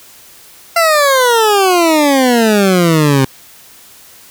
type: exponential sweep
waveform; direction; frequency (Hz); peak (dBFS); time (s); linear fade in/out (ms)
20% pulse; down; 687 to 130.8; -3; 0.76-3.25; 5
effects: white hiss -40 dBFS RMS until 4.3 s